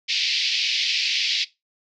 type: band-pass noise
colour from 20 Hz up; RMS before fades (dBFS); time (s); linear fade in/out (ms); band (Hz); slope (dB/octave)
white; -23; 0.08-1.45; 20; 2200 to 5100; 48
effects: noise-tail reverb RT60 0.2 s tail -18 dB re dry